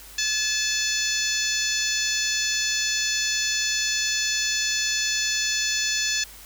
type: harmonic tone with a mistuned harmonic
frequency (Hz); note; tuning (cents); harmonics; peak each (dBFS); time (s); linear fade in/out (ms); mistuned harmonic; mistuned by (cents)
870; A5; -20; 2 / 3 / 4 / 5 / 6 / 7 / 8; -30 / -30 / -30 / -30 / -30 / -30 / -30; 0.18-6.24; 5; 2; -19
effects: added 50 Hz sine -49 dBFS peak until 6.45 s + white hiss -45 dBFS RMS until 6.45 s